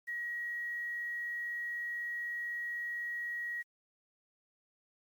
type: tone with quantisation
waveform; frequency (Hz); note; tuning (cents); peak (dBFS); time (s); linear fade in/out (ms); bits
sine; 1902; A#6; +34; -35; 0.07-3.63; 20; 10
effects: MP3 96 kbps